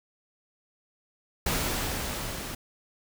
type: noise with level ramp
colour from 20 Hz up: pink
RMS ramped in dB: -27 to -37 dBFS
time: 1.46-2.55 s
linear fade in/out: 5 ms
effects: none